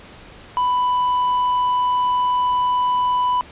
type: tone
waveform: triangle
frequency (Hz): 993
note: B5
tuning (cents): +9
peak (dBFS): -14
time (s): 0.57-3.41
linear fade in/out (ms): 0
effects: pink hiss -42 dBFS RMS until 3.51 s + resampled to 8000 Hz